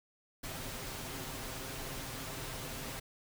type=noise with comb filter; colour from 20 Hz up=pink; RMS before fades=-42 dBFS; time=0.43-3 s; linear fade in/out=10 ms; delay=7.6 ms; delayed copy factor=+0.5; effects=none